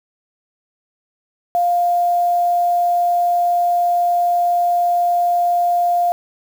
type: tone with quantisation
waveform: sine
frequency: 701 Hz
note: F5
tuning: 6 cents sharp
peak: -13 dBFS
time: 1.55-6.12 s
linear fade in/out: 0 ms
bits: 6
effects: none